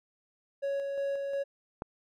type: tone with tremolo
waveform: triangle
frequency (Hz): 556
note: C#5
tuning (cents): +5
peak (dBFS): -27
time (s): 0.62-1.44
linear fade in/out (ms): 20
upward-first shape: square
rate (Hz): 2.8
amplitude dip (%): 30
type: click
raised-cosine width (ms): 1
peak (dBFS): -21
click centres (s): 1.821
effects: none